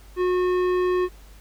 sine tone with tanh clipping, 363 Hz, F#4, 33 cents flat, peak -21 dBFS, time 0.16-1.09 s, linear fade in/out 50 ms, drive 14 dB, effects added 50 Hz sine -44 dBFS peak until 1.4 s + pink hiss -53 dBFS RMS until 1.4 s

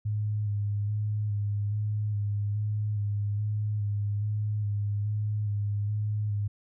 sine tone with vibrato, 104.1 Hz, G#2, 5 cents sharp, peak -26 dBFS, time 0.05-6.48 s, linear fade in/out 10 ms, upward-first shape square, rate 1.2 Hz, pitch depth 23 cents each way, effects none

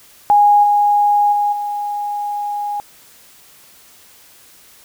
sine tone with level steps, 824 Hz, G#5, 14 cents flat, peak -7 / -10 / -13 / -19 dBFS, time 0.3-2.8 s, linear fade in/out 0 ms, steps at 0.63 / 1.32 / 1.52 s, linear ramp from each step 10 ms, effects white hiss -46 dBFS RMS until 4.84 s

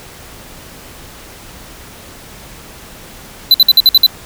square tone bursts, 4013 Hz, B7, 27 cents sharp, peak -3 dBFS, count 7, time 3.51-4.064 s, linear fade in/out 2 ms, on 32 ms, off 55 ms, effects pink hiss -35 dBFS RMS until 4.25 s

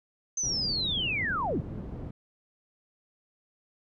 sine linear sweep, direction down, 6272 to 72.2 Hz, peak -27 dBFS, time 0.37-1.61 s, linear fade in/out 5 ms
white low-pass noise, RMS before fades -38 dBFS, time 0.43-2.11 s, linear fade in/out 5 ms, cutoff 230 Hz, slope 12 dB/octave
effects none

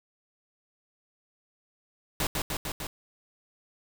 pink noise with echo, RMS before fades -28 dBFS, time 2.2-2.27 s, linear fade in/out 2 ms, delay 150 ms, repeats 4, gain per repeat -2 dB, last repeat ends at 2.87 s, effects none

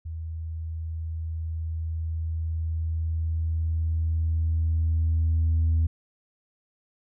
sine tone with level ramp, 80.9 Hz, E2, 32 cents flat, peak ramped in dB -31 to -17 dBFS, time 0.05-5.87 s, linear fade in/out 10 ms, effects tanh soft clip ceiling -17 dBFS

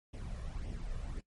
brown noise with flanger, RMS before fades -40 dBFS, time 0.13-1.21 s, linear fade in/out 10 ms, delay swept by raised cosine 0.34 to 1.74 ms, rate 1.8 Hz, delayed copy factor +0.6, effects noise-tail reverb RT60 0.1 s tail -19 dB re dry + MP3 48 kbps

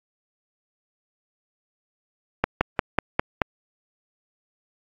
slowing click train, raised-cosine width 0.5 ms, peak -3 dBFS, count 6, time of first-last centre 2.44-3.418 s, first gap 170 ms, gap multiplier 1.07, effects AAC 48 kbps

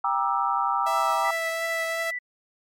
sine chord, E half-diminished seventh, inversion first, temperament just, 791.1 / 949.3 / 1186.7 / 1318.5 Hz, G5 / Bb5 / D6 / E6, +16 / +31 / +18 / 0 cents, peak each -27 dBFS, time 0.04-1.31 s, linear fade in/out 5 ms
sawtooth tone with vibrato, 659.3 Hz, E5, in tune, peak -24 dBFS, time 0.86-2.11 s, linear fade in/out 10 ms, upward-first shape triangle, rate 2.8 Hz, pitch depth 13 cents each way
sine tone, 1975.5 Hz, B6, in tune, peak -28 dBFS, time 1.24-2.19 s, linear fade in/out 10 ms
effects MP3 64 kbps

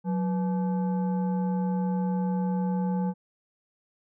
sine tone with frequency modulation, 183.3 Hz, F#3, 16 cents flat, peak -24 dBFS, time 0.04-3.14 s, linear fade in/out 50 ms, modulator 676 Hz, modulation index 0.5, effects none

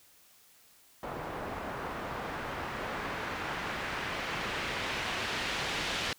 white noise with low-pass filter sweep, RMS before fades -36 dBFS, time 1.03-6.13 s, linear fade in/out 2 ms, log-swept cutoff 940 to 3500 Hz, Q 0.93, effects white hiss -61 dBFS RMS until 6.18 s

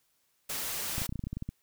white noise, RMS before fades -35 dBFS, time 0.49-1.07 s, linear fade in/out 10 ms
clicks, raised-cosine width 5 ms, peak -23 dBFS, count 12, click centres 0.981 / 1.018 / 1.093 / 1.125 / 1.157 / 1.193 / 1.239 / 1.27 / 1.33 / 1.37 / 1.424 / 1.49 s
effects white hiss -73 dBFS RMS until 1.62 s

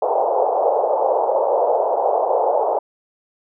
pink band-pass noise, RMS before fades -18 dBFS, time 0.02-2.79 s, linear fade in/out 5 ms, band 460 to 880 Hz, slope 48 dB/octave, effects none

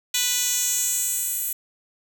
10% pulse tone with high-pass filter sweep, 493.7 Hz, B4, 1 cent flat, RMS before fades -24 dBFS, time 0.14-1.53 s, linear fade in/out 5 ms, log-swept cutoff 4300 to 11000 Hz, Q 1.8, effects none

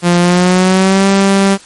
sawtooth tone with pitch glide, 174.61 to 195.99 Hz, F3 to G3, 0 to 0 cents, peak -3 dBFS, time 0.02-1.58 s, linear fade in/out 50 ms, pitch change +200 cents, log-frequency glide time 0.19-1.07 s, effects white hiss -38 dBFS RMS until 1.65 s + MP3 48 kbps

